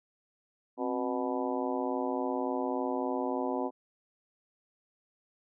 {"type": "harmonic tone with a mistuned harmonic", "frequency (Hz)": 123.47, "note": "B2", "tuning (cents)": 0, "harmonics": [2, 3, 4, 5, 6, 7, 8], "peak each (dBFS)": [-34, -36, -37, -38, -39, -39, -40], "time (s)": [0.77, 3.71], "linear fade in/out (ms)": 50, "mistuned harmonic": 2, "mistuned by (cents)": 120, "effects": []}